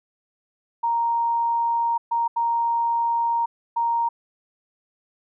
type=tone bursts at uneven times; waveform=sine; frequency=932.3 Hz; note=A#5; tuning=in tune; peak=-19 dBFS; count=4; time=0.83-1.98 / 2.11-2.28 / 2.36-3.46 / 3.76-4.09 s; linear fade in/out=10 ms; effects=none